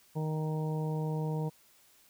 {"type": "harmonic tone", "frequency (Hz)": 155.7, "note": "D#3", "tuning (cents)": 2, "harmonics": [1, 2, 3, 4, 5, 6], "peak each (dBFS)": [-31, -43, -39, -47, -47, -45], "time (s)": [0.15, 1.5], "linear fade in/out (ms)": 20, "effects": ["white hiss -63 dBFS RMS until 2.09 s"]}